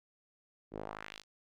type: tone with band-pass filter sweep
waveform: sawtooth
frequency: 52.3 Hz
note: G#1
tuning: 13 cents sharp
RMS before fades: -45 dBFS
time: 0.71-1.24 s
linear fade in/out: 50 ms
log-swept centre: 330 to 5100 Hz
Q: 1.6
effects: none